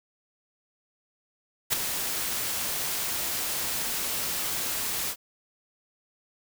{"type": "noise with ADSR envelope", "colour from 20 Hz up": "white", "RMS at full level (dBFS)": -22, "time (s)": [1.7, 5.16], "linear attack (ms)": 29, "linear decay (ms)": 11, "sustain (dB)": -8, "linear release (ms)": 66, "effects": []}